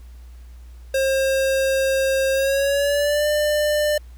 square tone with pitch glide, 535 to 597.1 Hz, C5 to D5, +38 to +29 cents, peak -18 dBFS, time 0.94-3.98 s, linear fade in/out 5 ms, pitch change +191 cents, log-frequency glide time 2.32-3.27 s, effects added 60 Hz sine -38 dBFS peak until 4.17 s + pink hiss -57 dBFS RMS until 4.17 s

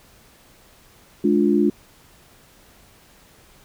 sine chord, D diminished, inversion second, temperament just, 211.4 / 293.7 / 352.4 Hz, Ab3 / D4 / F4, +31 / 0 / +16 cents, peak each -19 dBFS, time 1.24-1.7 s, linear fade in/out 5 ms, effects pink hiss -52 dBFS RMS until 3.64 s

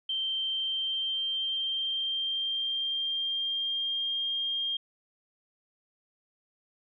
sine tone with pitch glide, 3133 to 3214 Hz, G7 to G7, -2 to +43 cents, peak -28 dBFS, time 0.09-4.77 s, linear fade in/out 5 ms, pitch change +45 cents, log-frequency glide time 0.46-4.21 s, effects none

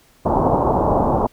white low-pass noise, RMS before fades -17 dBFS, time 0.25-1.27 s, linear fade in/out 10 ms, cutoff 990 Hz, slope 48 dB/octave, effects pink hiss -54 dBFS RMS until 1.32 s

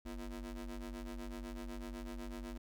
30% pulse ring-modulated tone, 98 Hz, G2, in tune, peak -37 dBFS, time 0.05-2.58 s, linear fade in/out 10 ms, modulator 143 Hz, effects none

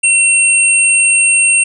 sine tone pair together, 2719 / 8667 Hz, F7 / C#9, -47 / -40 cents, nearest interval octave + minor sixth, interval 2007 cents, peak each -10 dBFS, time 0.03-1.64 s, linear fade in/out 10 ms, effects none

